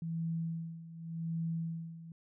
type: tone with tremolo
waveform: sine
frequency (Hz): 164.81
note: E3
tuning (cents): 0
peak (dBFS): -32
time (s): 0.02-2.12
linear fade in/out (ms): 2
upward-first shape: sine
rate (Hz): 0.87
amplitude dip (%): 80
effects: none